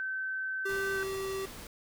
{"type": "tone", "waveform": "sine", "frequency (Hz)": 1538, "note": "G6", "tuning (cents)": -33, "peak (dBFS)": -32, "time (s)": [0, 1.03], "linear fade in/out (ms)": 0}
{"type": "tone with pitch glide", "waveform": "square", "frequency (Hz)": [392, 386.8], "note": ["G4", "G4"], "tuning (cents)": [0, -23], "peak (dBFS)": -34, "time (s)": [0.65, 1.46], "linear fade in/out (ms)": 10, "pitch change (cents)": -23, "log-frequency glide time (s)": [0.94, 0.99]}
{"type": "noise", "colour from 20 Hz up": "pink", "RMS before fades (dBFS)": -46, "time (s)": [0.69, 1.67], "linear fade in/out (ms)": 2}
{"effects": []}